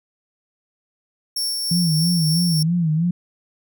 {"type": "tone with tremolo", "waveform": "sawtooth", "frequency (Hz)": 5460, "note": "F8", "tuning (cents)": -40, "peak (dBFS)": -18, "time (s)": [1.36, 2.63], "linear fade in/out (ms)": 5, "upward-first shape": "sine", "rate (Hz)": 3.3, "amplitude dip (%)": 25}
{"type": "tone with vibrato", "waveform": "sine", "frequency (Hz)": 164.81, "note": "E3", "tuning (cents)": 0, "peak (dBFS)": -16, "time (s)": [1.71, 3.11], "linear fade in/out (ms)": 5, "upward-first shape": "sine", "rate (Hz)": 3.1, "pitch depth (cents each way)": 120}
{"effects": []}